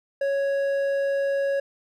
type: tone with hard clipping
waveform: sine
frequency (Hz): 554.4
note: C#5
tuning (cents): 0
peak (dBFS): -23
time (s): 0.21-1.6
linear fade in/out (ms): 5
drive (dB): 6
effects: none